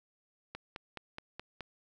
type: click train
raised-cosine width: 0.3 ms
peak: -25 dBFS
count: 6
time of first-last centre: 0.55-1.607 s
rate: 4.73 Hz
effects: none